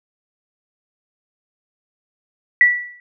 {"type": "tone with exponential decay", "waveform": "sine", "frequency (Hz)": 1954, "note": "B6", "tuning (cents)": -19, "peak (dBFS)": -5, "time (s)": [2.61, 3], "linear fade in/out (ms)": 1, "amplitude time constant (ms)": 84, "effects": []}